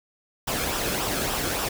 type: noise with flanger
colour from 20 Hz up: pink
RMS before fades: -27 dBFS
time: 0.47-1.69 s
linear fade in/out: 10 ms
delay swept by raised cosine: 0.45 to 1.08 ms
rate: 3.5 Hz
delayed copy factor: -0.5
effects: none